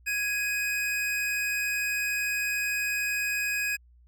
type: tone pair together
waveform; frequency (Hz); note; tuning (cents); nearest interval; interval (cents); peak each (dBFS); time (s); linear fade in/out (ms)
square; 1658.9 / 2510; G#6 / D#7; -2 / +15; perfect fifth; 717; -32 / -29; 0.06-3.77; 20
effects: added 60 Hz sine -54 dBFS peak until 4.07 s